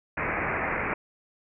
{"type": "low-pass noise", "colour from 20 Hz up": "white", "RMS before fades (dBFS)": -29, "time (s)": [0.17, 0.94], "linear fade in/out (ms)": 5, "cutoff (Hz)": 2400, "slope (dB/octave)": 96, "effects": []}